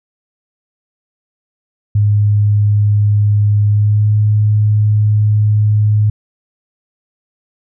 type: tone with pitch glide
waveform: sine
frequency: 103.83 to 105.77 Hz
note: G#2 to G#2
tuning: 0 to +32 cents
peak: -8 dBFS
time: 1.95-6.1 s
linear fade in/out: 5 ms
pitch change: +32 cents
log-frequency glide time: 3.68-4.12 s
effects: none